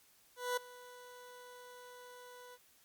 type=tone with ADSR envelope; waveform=20% pulse; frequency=493.9 Hz; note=B4; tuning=in tune; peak=-27 dBFS; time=0.36-2.58 s; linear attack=210 ms; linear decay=7 ms; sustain=-20 dB; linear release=42 ms; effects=white hiss -67 dBFS RMS until 2.84 s + Opus 48 kbps